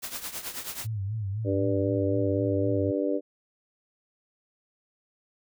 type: noise with tremolo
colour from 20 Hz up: white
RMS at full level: -33 dBFS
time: 0.02-0.87 s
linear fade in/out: 20 ms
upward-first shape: triangle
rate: 9.3 Hz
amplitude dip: 80%
type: tone with vibrato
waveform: sine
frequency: 103.83 Hz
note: G#2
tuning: in tune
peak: -28 dBFS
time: 0.84-2.92 s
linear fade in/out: 20 ms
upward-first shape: sine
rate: 3.9 Hz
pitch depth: 130 cents each way
type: harmonic tone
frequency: 98 Hz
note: G2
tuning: in tune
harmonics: 3 / 4 / 5 / 6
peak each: -28 / -31 / -30 / -31 dBFS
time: 1.44-3.21 s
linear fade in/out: 50 ms
effects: none